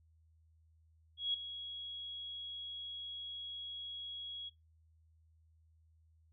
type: tone with ADSR envelope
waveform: sine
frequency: 3322 Hz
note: G#7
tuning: in tune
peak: -30 dBFS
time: 1.17-4.5 s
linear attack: 170 ms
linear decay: 6 ms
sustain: -12 dB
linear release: 21 ms
effects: noise-tail reverb RT60 0.2 s tail -22 dB re dry + added 80 Hz sine -65 dBFS peak until 6.32 s